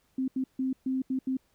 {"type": "tone bursts at uneven times", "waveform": "sine", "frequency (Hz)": 261.6, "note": "C4", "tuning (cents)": 0, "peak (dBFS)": -26, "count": 6, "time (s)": [[0.18, 0.28], [0.36, 0.44], [0.59, 0.73], [0.86, 1.02], [1.1, 1.19], [1.27, 1.37]], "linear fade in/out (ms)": 5, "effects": ["pink hiss -70 dBFS RMS until 1.54 s"]}